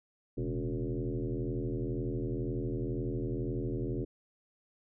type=tone with frequency modulation; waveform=sine; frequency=117 Hz; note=A#2; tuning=7 cents sharp; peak=-31 dBFS; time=0.37-4.05 s; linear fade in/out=10 ms; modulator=82 Hz; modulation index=3.9; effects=none